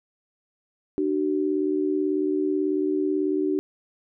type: tone pair together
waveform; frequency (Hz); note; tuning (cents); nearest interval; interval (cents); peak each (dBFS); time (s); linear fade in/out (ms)
sine; 300.7 / 378.9; D4 / F#4; +41 / +41; major third; 400; -24; 0.98-3.59; 0
effects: none